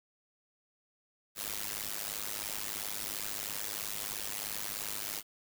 white noise with amplitude modulation, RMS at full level -34 dBFS, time 1.35-5.23 s, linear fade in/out 50 ms, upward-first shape sine, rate 103 Hz, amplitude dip 100%, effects none

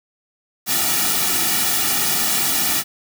white noise with comb filter, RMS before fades -19 dBFS, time 0.66-2.84 s, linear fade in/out 50 ms, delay 1.9 ms, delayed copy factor -1, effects none

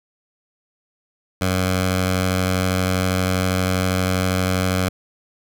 10% pulse tone with notch filter, 92.5 Hz, F#2, in tune, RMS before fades -20 dBFS, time 1.41-4.89 s, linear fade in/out 5 ms, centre 350 Hz, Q 1.4, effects none

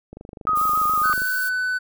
click train, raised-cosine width 2 ms, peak -24 dBFS, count 28, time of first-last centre 0.13-1.219 s, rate 24.8 Hz
sine tone with vibrato, 1244.5 Hz, D#6, in tune, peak -17 dBFS, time 0.47-1.13 s, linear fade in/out 0 ms, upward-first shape square, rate 7.1 Hz, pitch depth 24 cents each way
violet noise, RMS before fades -32 dBFS, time 0.55-1.5 s, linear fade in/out 20 ms
triangle tone, 1500 Hz, F#6, 23 cents sharp, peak -19 dBFS, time 1.03-1.79 s, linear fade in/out 20 ms
effects none

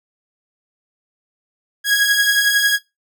sawtooth beating tone pair, 1645 / 1656 Hz, G#6 / G#6, -17 / -5 cents, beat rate 11 Hz, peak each -16 / -11 dBFS, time 1.84-2.79 s, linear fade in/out 50 ms, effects noise-tail reverb RT60 0.2 s tail -19 dB re dry

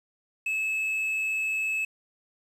triangle tone, 2597 Hz, E7, 26 cents flat, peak -24 dBFS, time 0.46-1.85 s, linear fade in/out 5 ms, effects resampled to 32000 Hz + 9-bit

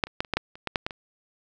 clicks, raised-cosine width 0.3 ms, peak -6 / -26 / -9 / -28 / -9 / -7 / -28 / -12 / -7 / -12 / -21 dBFS, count 11, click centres 0.038 / 0.07 / 0.205 / 0.248 / 0.337 / 0.37 / 0.555 / 0.673 / 0.758 / 0.865 / 0.908 s, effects none

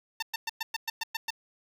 10% pulse tone bursts, 900 Hz, A5, 39 cents sharp, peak -21 dBFS, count 9, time 0.2-1.305 s, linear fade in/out 5 ms, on 25 ms, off 110 ms, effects none

